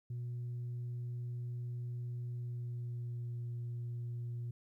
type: tone with pitch glide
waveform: sine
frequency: 121.3 to 119.49 Hz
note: B2 to A#2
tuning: -31 to +43 cents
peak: -36 dBFS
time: 0.1-4.51 s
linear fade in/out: 5 ms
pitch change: -26 cents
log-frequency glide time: 2.28-3.43 s
effects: tanh soft clip ceiling -36 dBFS + 13-bit